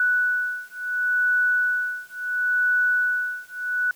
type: beating tone pair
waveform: sine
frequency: 1480 / 1480.72 Hz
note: F#6 / F#6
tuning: 0 / +1 cents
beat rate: 0.72 Hz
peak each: -23 dBFS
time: 0-3.91 s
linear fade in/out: 2 ms
effects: white hiss -54 dBFS RMS until 3.95 s